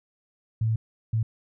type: tone bursts at uneven times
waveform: sine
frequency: 111.5 Hz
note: A2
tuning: 23 cents sharp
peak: -21 dBFS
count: 2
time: 0.61-0.76 / 1.13-1.23 s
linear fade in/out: 5 ms
effects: none